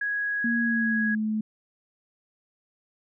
sine tone, 1661.2 Hz, G#6, in tune, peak -25 dBFS, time 0.01-1.15 s, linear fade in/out 5 ms
sine tone with pitch glide, 233.1 to 216.2 Hz, A#3 to A3, 0 to -30 cents, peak -24 dBFS, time 0.44-1.41 s, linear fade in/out 5 ms, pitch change -130 cents, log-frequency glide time 0.62-1.12 s
effects none

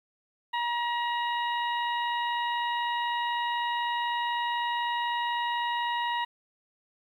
harmonic tone, 952 Hz, A#5, 36 cents sharp, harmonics 1 / 2 / 3 / 4, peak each -28 / -34 / -38 / -40 dBFS, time 0.53-6.25 s, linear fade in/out 10 ms, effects 10-bit

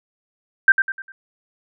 sine tone with echo, 1568 Hz, G6, in tune, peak -6 dBFS, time 0.68-0.72 s, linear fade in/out 2 ms, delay 100 ms, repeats 4, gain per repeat -8 dB, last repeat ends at 1.12 s, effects none

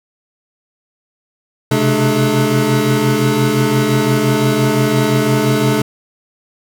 square tone cluster, 128.1 / 133.9 / 213.6 / 297.9 / 430.1 Hz, C3 / C3 / G#3 / D4 / A4, -36 / +40 / +49 / +25 / -39 cents, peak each -19 dBFS, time 1.71-5.82 s, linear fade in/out 5 ms, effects none

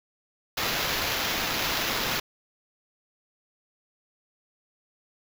violet noise with sample-and-hold, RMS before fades -28 dBFS, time 0.57-2.2 s, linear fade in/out 5 ms, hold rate 8820 Hz, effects none

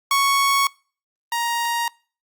sawtooth tone pair in turn, 1108.7 / 938.5 Hz, C#6 / A#5, 0 / +11 cents, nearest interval minor third, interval 289 cents, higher first, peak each -12 / -17 dBFS, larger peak first, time 0.11-0.67 / 1.32-1.88 s, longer neither, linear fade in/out 2 ms, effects noise-tail reverb RT60 0.4 s tail -25 dB re dry + Opus 48 kbps

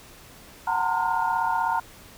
sine tone cluster, 743 / 890 / 926 / 1029 / 1422 Hz, F#5 / A5 / A#5 / C6 / F6, +7 / +20 / -12 / -29 / +31 cents, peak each -30 / -30 / -24 / -31 / -31 dBFS, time 0.67-1.8 s, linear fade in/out 5 ms, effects pink hiss -48 dBFS RMS until 2.17 s

